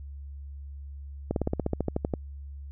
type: slowing click train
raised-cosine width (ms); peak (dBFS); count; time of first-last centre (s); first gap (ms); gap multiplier
2; -13; 13; 1.31-2.138; 52; 1.05
effects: added 70 Hz sine -38 dBFS peak until 2.71 s